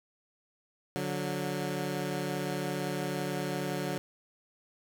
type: tone pair together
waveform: 15% pulse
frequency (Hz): 145 / 182.69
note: D3 / F#3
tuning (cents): -22 / -22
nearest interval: major third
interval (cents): 400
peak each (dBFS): -28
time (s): 0.96-3.98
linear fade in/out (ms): 0
effects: none